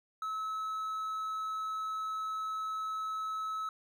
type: tone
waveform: triangle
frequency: 1295 Hz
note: E6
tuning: 31 cents flat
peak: -32 dBFS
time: 0.22-3.69 s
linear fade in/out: 2 ms
effects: none